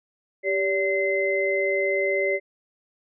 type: tone cluster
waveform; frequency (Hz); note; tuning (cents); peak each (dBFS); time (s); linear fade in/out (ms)
sine; 392.3 / 572 / 2062; G4 / D5 / C7; +1 / -46 / -26; -25; 0.43-2.4; 50
effects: none